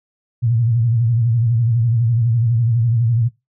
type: tone with vibrato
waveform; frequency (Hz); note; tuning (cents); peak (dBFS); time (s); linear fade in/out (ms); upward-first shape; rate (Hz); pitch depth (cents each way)
sine; 116.54; A#2; 0; -13; 0.42-3.29; 20; sine; 12; 100
effects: noise-tail reverb RT60 0.2 s tail -20 dB re dry